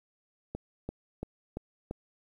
click train, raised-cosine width 2 ms, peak -22 dBFS, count 5, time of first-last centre 0.55-1.911 s, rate 2.94 Hz, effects 10-bit

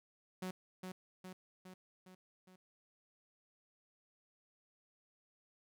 sawtooth tone with echo, 185 Hz, F#3, in tune, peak -36 dBFS, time 0.42-0.51 s, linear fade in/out 5 ms, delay 410 ms, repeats 5, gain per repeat -4 dB, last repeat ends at 2.56 s, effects none

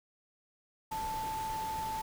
sine tone in noise, 880 Hz, A5, in tune, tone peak -34 dBFS, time 0.91-2.02 s, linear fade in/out 10 ms, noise pink, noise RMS -44 dBFS, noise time 0.91-2.02 s, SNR +7 dB, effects none

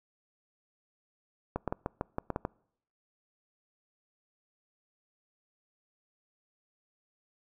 clicks, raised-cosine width 1 ms, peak -17 dBFS, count 9, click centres 1.56 / 1.677 / 1.725 / 1.861 / 2.011 / 2.184 / 2.303 / 2.361 / 2.451 s, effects noise-tail reverb RT60 0.7 s tail -26 dB re dry

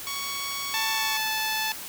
10% pulse tone, 1117 Hz, C#6, 13 cents sharp, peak -22 dBFS, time 0.07-1.17 s, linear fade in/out 0 ms
10% pulse tone with pitch glide, 885 to 872.8 Hz, A5 to A5, +10 to -14 cents, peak -17 dBFS, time 0.74-1.72 s, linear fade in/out 0 ms, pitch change -24 cents, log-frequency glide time 0.88-1.18 s
effects white hiss -38 dBFS RMS until 1.88 s

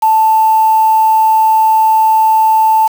sine tone with quantisation, 880 Hz, A5, in tune, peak -6 dBFS, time 0.02-2.88 s, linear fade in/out 10 ms, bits 4, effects none

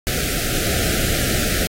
pink band-stop noise, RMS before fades -21 dBFS, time 0.07-1.67 s, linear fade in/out 0 ms, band 740 to 1300 Hz, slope 96 dB/octave, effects AAC 48 kbps

